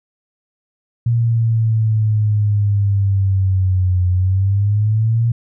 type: exponential two-way sweep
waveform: sine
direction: down then up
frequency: 118.1 to 90 to 118.1 Hz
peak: -12 dBFS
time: 1.06-5.32 s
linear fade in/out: 5 ms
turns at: 4.09 s
effects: none